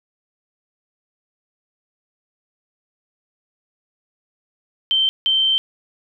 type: tone bursts at uneven times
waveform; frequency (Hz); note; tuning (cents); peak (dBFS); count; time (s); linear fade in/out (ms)
sine; 3116; G7; -11; -14; 2; 4.91-5.09 / 5.26-5.58; 0
effects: none